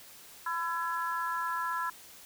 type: harmonic tone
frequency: 335.8 Hz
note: E4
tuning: 32 cents sharp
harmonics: 3 / 4 / 5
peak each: -33 / -35 / -37 dBFS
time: 0.46-1.9 s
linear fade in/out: 5 ms
effects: white hiss -52 dBFS RMS until 2.25 s